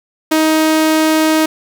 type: tone with ADSR envelope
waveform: sawtooth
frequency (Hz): 314.5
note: D#4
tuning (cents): +19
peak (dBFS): -4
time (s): 0.31-1.46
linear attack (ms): 11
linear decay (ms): 3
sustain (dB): -2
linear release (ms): 6
effects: 7-bit